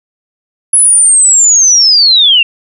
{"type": "linear sweep", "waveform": "sine", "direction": "down", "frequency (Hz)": [10380, 2684], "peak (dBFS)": -3, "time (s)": [0.73, 2.43], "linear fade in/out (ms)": 5, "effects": []}